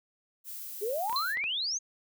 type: noise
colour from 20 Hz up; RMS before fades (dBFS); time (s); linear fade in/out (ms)
violet; -41; 0.44-1.36; 50
type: exponential sweep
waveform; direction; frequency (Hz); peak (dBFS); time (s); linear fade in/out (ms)
sine; up; 392 to 6645; -29; 0.81-1.79; 20
type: clicks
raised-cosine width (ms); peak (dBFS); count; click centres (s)
0.3; -27; 4; 1.097 / 1.128 / 1.372 / 1.44
type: tone with exponential decay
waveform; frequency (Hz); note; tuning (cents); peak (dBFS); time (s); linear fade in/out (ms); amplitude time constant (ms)
sine; 4106; C8; -33; -26; 1.16-1.41; 1; 54
effects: none